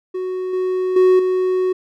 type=tone with level steps; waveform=triangle; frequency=370 Hz; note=F#4; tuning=in tune; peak=-19 / -15 / -7 / -13 dBFS; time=0.14-1.73 s; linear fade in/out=10 ms; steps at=0.53 / 0.96 / 1.19 s; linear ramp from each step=5 ms; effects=none